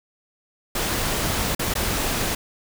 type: noise with dropouts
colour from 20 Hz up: pink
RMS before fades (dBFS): -24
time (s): 0.75-2.35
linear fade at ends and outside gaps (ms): 5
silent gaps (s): 1.55-1.593 / 1.739-1.752
effects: none